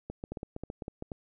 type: clicks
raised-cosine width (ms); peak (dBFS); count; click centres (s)
2; -24; 12; 0.1 / 0.239 / 0.32 / 0.372 / 0.431 / 0.564 / 0.636 / 0.701 / 0.822 / 0.881 / 1.024 / 1.118
effects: none